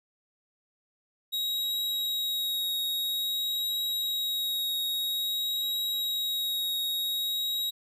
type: tone with vibrato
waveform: 45% pulse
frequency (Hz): 3802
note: A#7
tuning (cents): +33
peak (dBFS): -27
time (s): 1.32-7.71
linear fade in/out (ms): 20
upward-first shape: triangle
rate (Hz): 0.5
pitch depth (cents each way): 15
effects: none